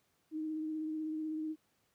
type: tone with vibrato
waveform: sine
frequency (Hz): 312.2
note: D#4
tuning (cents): +6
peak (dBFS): -35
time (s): 0.31-1.56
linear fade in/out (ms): 50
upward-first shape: triangle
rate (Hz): 16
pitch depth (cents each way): 25
effects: pink hiss -75 dBFS RMS until 1.94 s + high-pass 100 Hz 12 dB/octave